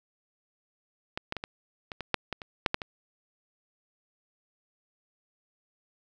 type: clicks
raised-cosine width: 0.3 ms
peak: -16 / -15 / -18 / -18 / -21 / -19 / -7 / -16 / -24 / -6 / -9 / -19 dBFS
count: 12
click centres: 1.175 / 1.324 / 1.367 / 1.439 / 1.918 / 2.007 / 2.143 / 2.327 / 2.418 / 2.662 / 2.744 / 2.818 s
effects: none